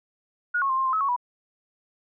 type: tone with pitch steps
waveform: sine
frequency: 1445 / 1095 / 1050 / 1061 / 1046 / 1287 / 1107 / 978 Hz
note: F#6 / C#6 / C6 / C6 / C6 / E6 / C#6 / B5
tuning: -41 / -22 / +6 / +24 / -1 / -42 / -3 / -17 cents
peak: -21 dBFS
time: 0.54-1.164 s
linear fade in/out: 10 ms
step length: 78 ms
effects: none